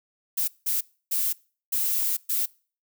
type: noise bursts at uneven times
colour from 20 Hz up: violet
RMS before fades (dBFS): -25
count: 5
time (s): 0.37-0.48 / 0.66-0.81 / 1.11-1.33 / 1.72-2.17 / 2.29-2.46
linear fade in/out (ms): 10
effects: noise-tail reverb RT60 0.4 s tail -24 dB re dry